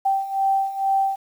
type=beating tone pair; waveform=sine; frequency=778 / 780.2 Hz; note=G5 / G5; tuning=-13 / -8 cents; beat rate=2.2 Hz; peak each=-24 / -20 dBFS; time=0.05-1.16 s; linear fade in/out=10 ms; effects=8-bit